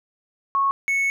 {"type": "tone pair in turn", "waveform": ["sine", "triangle"], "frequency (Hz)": [1100, 2207], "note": ["C#6", "C#7"], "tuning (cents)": [-14, -8], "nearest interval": "octave", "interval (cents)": 1206, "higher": "second", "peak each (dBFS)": -17, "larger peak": "neither", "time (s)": [[0.55, 0.71], [0.88, 1.1]], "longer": "second", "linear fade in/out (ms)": 0, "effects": []}